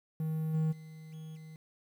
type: tone with level steps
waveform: triangle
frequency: 157.9 Hz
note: D#3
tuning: 26 cents sharp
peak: -29 / -25 / -44 / -40 / -44 dBFS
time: 0.2-1.56 s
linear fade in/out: 2 ms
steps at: 0.53 / 0.71 / 1.12 / 1.35 s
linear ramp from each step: 20 ms
effects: 10-bit